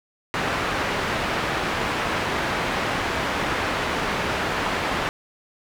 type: low-pass noise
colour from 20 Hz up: white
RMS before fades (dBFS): -25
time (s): 0.34-5.09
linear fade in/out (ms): 0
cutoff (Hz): 1800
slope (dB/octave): 12
effects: none